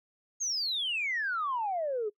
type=exponential sweep; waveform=sine; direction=down; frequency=6645 to 403.2 Hz; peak=-28 dBFS; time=0.4-2.1 s; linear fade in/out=20 ms; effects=noise-tail reverb RT60 0.1 s tail -25 dB re dry + tanh soft clip ceiling -24 dBFS